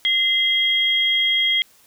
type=tone pair together; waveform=sine; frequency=2064 / 3258 Hz; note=C7 / G#7; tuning=-24 / -34 cents; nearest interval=minor sixth; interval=790 cents; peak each=-21 / -17 dBFS; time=0.05-1.62 s; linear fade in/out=0 ms; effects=white hiss -54 dBFS RMS until 1.86 s